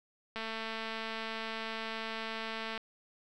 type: click train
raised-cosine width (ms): 0.3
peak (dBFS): -23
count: 540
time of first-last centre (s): 0.36-2.777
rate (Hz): 223
effects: none